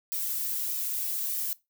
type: noise with flanger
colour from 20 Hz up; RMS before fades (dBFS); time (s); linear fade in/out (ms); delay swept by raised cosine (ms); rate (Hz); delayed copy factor
violet; -31; 0.12-1.53; 0; 1.6 to 2.7; 1.6; +0.7
effects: noise-tail reverb RT60 0.2 s tail -19 dB re dry